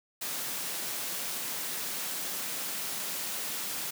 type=high-pass noise; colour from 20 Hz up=white; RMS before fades=-35 dBFS; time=0.21-3.91 s; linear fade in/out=10 ms; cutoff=130 Hz; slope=48 dB/octave; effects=none